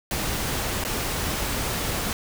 pink noise with dropouts, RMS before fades -27 dBFS, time 0.11-2.13 s, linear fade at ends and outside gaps 1 ms, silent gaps 0.839-0.849 s, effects none

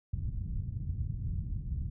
white low-pass noise, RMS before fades -35 dBFS, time 0.13-1.9 s, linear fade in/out 5 ms, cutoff 130 Hz, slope 24 dB/octave, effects none

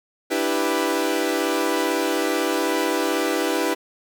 sawtooth chord, E minor seventh, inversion third, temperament equal, 293.7 / 329.6 / 392 / 493.9 Hz, D4 / E4 / G4 / B4, 0 / 0 / 0 / 0 cents, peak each -23 / -21 / -22 / -22 dBFS, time 0.3-3.75 s, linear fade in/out 20 ms, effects none

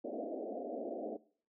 white band-pass noise, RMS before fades -41 dBFS, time 0.04-1.17 s, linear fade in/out 10 ms, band 220 to 710 Hz, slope 96 dB/octave, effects noise-tail reverb RT60 0.5 s tail -21 dB re dry

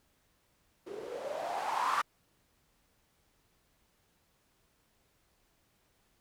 violet noise with low-pass filter sweep, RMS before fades -35 dBFS, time 0.86-2.02 s, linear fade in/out 10 ms, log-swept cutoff 370 to 1200 Hz, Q 6.9, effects pink hiss -72 dBFS RMS until 6.2 s

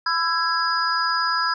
sine tone cluster, 1010 / 1331 / 1653 / 4941 Hz, B5 / E6 / G#6 / D#8, +39 / +16 / -9 / -13 cents, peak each -26 / -23 / -25 / -26 dBFS, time 0.06-1.54 s, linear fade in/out 5 ms, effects none

